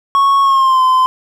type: tone with pitch glide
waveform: triangle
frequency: 1104 to 1030.1 Hz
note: C#6 to C6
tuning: -7 to -27 cents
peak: -6 dBFS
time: 0.15-1.06 s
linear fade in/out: 0 ms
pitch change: -120 cents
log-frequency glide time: 0.42-0.82 s
effects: none